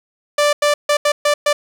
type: tone bursts at uneven times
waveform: sawtooth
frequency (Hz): 587.3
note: D5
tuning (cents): 0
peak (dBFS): -8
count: 6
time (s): 0.38-0.53 / 0.62-0.74 / 0.89-0.97 / 1.05-1.12 / 1.25-1.34 / 1.46-1.53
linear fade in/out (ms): 5
effects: low-pass 10000 Hz 12 dB/octave + 7-bit